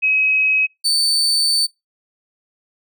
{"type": "tone pair in turn", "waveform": ["sine", "35% pulse"], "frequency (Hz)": [2547, 4538], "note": ["D#7", "C#8"], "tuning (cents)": [40, 40], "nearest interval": "minor seventh", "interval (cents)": 1000, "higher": "second", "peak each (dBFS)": -13, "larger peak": "neither", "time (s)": [[0.02, 0.67], [0.84, 1.67]], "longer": "second", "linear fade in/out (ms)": 20, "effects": ["noise-tail reverb RT60 0.2 s tail -26 dB re dry"]}